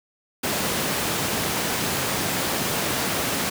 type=high-pass noise; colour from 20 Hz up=pink; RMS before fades=-25 dBFS; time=0.43-3.5 s; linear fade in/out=10 ms; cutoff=140 Hz; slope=12 dB/octave; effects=none